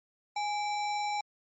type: tone with sample-and-hold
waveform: sine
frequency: 830.6 Hz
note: G#5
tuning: in tune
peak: -29 dBFS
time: 0.36-1.21 s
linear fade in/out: 5 ms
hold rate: 3150 Hz
effects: MP3 32 kbps